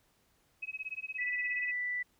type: tone with tremolo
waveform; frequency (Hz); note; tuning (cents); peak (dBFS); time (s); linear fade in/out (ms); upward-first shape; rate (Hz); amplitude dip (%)
sine; 2554; D#7; +45; -34; 0.62-1.72; 10; sine; 17; 100
type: tone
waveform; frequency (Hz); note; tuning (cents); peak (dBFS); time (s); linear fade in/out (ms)
sine; 1975.5; B6; 0; -32; 1.18-2.03; 10
effects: pink hiss -71 dBFS RMS until 2.19 s